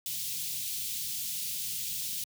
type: band-stop noise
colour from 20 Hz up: white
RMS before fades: -35 dBFS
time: 0.06-2.24 s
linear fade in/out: 2 ms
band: 170 to 2900 Hz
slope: 24 dB/octave
effects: high-pass 100 Hz 12 dB/octave